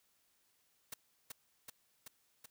white noise with echo, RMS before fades -44 dBFS, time 0.92-0.94 s, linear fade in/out 5 ms, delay 380 ms, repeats 4, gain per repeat -2 dB, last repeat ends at 2.46 s, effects white hiss -75 dBFS RMS until 2.5 s

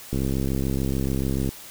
click train, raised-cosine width 3 ms, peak -13 dBFS, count 92, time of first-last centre 0.13-1.49 s, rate 66.9 Hz, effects white hiss -42 dBFS RMS until 1.7 s

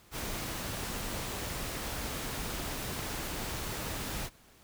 pink noise, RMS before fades -37 dBFS, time 0.11-4.3 s, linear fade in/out 50 ms, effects pink hiss -60 dBFS RMS until 4.63 s

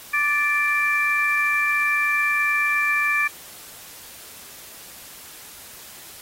sine tone cluster, 1170 / 1753 / 2355 Hz, D6 / A6 / D7, -7 / -7 / +4 cents, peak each -26 / -22 / -21 dBFS, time 0.13-3.28 s, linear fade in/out 10 ms, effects white hiss -42 dBFS RMS until 6.21 s + AAC 48 kbps

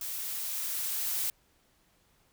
blue noise with level ramp, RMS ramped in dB -37 to -31 dBFS, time 0.01-1.3 s, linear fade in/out 2 ms, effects pink hiss -68 dBFS RMS until 2.32 s

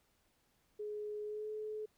sine tone with pitch glide, 420.2 to 428.8 Hz, G#4 to A4, +20 to -45 cents, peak -39 dBFS, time 0.79-1.86 s, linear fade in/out 10 ms, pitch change +35 cents, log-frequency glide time 1.24-1.49 s, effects pink hiss -75 dBFS RMS until 1.97 s

